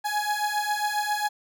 30% pulse beating tone pair, 833 / 840.4 Hz, G#5 / G#5, +5 / +20 cents, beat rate 7.4 Hz, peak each -25 dBFS, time 0.04-1.29 s, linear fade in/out 20 ms, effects none

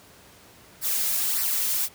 blue noise with flanger, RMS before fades -25 dBFS, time 0.81-1.89 s, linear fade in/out 50 ms, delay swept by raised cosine 0.29 to 2.69 ms, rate 1.7 Hz, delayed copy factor -0.6, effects pink hiss -51 dBFS RMS until 1.94 s + high-pass 80 Hz 12 dB/octave

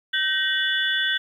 sine tone cluster, 1545 / 1877 / 2963 / 3449 Hz, G6 / A#6 / F#7 / A7, -26 / +11 / +2 / -35 cents, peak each -24 / -28 / -28 / -25 dBFS, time 0.13-1.18 s, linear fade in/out 10 ms, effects 9-bit

